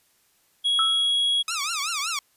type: tone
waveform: triangle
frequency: 3322 Hz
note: G#7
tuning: in tune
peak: -18 dBFS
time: 0.64-1.43 s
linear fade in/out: 20 ms
type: tone with exponential decay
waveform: sine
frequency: 1315 Hz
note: E6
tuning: 5 cents flat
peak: -19 dBFS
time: 0.79-1.13 s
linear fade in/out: 1 ms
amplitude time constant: 72 ms
type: tone with vibrato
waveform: 10% pulse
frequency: 1244.5 Hz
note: D#6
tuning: in tune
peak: -17 dBFS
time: 1.48-2.19 s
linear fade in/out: 2 ms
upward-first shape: triangle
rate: 5.3 Hz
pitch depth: 230 cents each way
effects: white hiss -64 dBFS RMS until 2.36 s + resampled to 32000 Hz